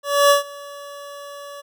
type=tone with ADSR envelope; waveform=25% pulse; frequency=570 Hz; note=C#5; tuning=48 cents sharp; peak=-6 dBFS; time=0.03-1.62 s; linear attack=270 ms; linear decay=130 ms; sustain=-24 dB; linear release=21 ms; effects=none